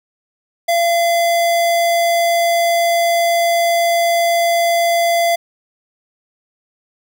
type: tone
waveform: square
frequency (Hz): 682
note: F5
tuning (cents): -41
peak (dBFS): -13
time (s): 0.68-5.36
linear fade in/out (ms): 10
effects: none